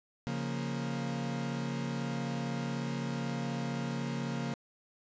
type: chord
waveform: 40% pulse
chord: Bb minor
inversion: first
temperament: equal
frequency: 138.59 / 174.61 / 233.1 Hz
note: Db3 / F3 / Bb3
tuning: 0 / 0 / 0 cents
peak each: -36 / -39 / -36 dBFS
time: 0.27-4.54 s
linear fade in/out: 0 ms
effects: resampled to 16000 Hz + 11-bit